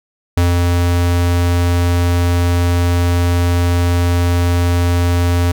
square tone with ADSR envelope, 87.31 Hz, F2, in tune, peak -10 dBFS, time 0.37-5.52 s, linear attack 4 ms, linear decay 160 ms, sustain -2 dB, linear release 8 ms, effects none

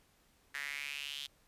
sawtooth tone with high-pass filter sweep, 142.6 Hz, C#3, 49 cents sharp, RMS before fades -42 dBFS, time 0.54-1.27 s, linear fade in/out 10 ms, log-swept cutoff 1800 to 3400 Hz, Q 5.2, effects pink hiss -69 dBFS RMS until 1.47 s + resampled to 32000 Hz

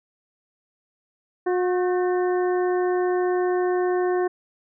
harmonic tone with a mistuned harmonic, 361.5 Hz, F#4, 40 cents flat, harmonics 1 / 2 / 3 / 4 / 5, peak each -20 / -28 / -34 / -38 / -37 dBFS, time 1.46-4.28 s, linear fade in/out 10 ms, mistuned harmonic 4, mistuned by +83 cents, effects none

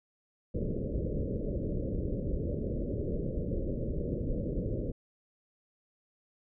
pink low-pass noise, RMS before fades -33 dBFS, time 0.54-4.92 s, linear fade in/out 10 ms, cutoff 580 Hz, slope 96 dB/octave, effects none

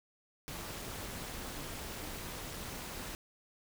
pink noise with amplitude modulation, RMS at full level -40 dBFS, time 0.48-3.15 s, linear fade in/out 0 ms, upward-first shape sine, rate 271 Hz, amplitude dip 65%, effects none

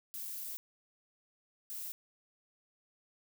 violet noise bursts at uneven times, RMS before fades -42 dBFS, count 2, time 0.14-0.57 / 1.7-1.92 s, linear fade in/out 0 ms, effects none

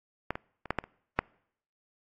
clicks, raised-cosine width 0.5 ms, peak -14 / -20 / -26 / -12 / -12 / -29 / -9 dBFS, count 7, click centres 0.306 / 0.355 / 0.657 / 0.706 / 0.787 / 0.84 / 1.19 s, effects noise-tail reverb RT60 0.7 s tail -26 dB re dry + AAC 32 kbps

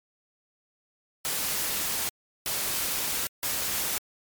white noise bursts at uneven times, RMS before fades -29 dBFS, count 3, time 1.25-2.09 / 2.46-3.27 / 3.43-3.98 s, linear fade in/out 0 ms, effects MP3 96 kbps

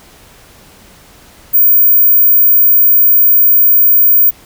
sine tone, 15240 Hz, A#9, 37 cents sharp, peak -4 dBFS, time 1.53-4.31 s, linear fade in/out 20 ms, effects pink hiss -41 dBFS RMS until 4.45 s

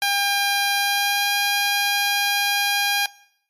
10% pulse tone with pitch glide, 803 to 809.5 Hz, G5 to G#5, +41 to -45 cents, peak -10 dBFS, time 0.02-3.06 s, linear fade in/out 2 ms, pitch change +14 cents, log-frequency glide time 0.75-1.28 s, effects noise-tail reverb RT60 0.7 s tail -21 dB re dry + MP3 64 kbps

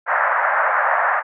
white band-pass noise, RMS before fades -18 dBFS, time 0.06-1.23 s, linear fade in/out 50 ms, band 590 to 1800 Hz, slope 48 dB/octave, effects none

